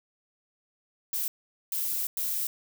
violet noise bursts at uneven times, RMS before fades -30 dBFS, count 3, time 1.13-1.28 / 1.72-2.07 / 2.17-2.47 s, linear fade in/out 2 ms, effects none

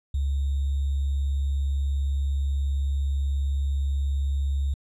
sine tone with sample-and-hold, 69.3 Hz, C#2, in tune, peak -22 dBFS, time 0.14-4.74 s, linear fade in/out 5 ms, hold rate 3675 Hz, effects resampled to 24000 Hz

